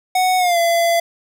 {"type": "tone with pitch glide", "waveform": "square", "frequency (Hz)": [740, 678.6], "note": ["F#5", "F5"], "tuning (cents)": [0, -50], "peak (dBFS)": -14, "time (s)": [0.15, 1], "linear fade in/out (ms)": 5, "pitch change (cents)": -150, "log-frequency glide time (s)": [0.38, 0.58], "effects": []}